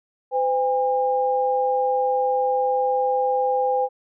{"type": "tone pair together", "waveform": "sine", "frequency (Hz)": [509.6, 809], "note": ["C5", "G#5"], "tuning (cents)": [-46, -46], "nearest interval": "minor sixth", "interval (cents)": 800, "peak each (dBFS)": -21, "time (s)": [0.31, 3.89], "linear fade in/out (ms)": 50, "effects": []}